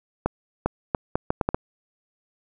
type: accelerating click train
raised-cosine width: 1 ms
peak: -7 dBFS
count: 8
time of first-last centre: 0.26-1.545 s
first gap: 400 ms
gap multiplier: 0.72
effects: none